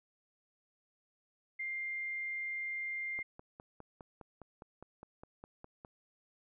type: tone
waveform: sine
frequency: 2100 Hz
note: C7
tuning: 6 cents sharp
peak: -36 dBFS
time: 1.59-3.23 s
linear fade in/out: 10 ms
type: click train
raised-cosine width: 1 ms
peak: -35 dBFS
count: 14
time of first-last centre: 3.19-5.848 s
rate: 4.89 Hz
effects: none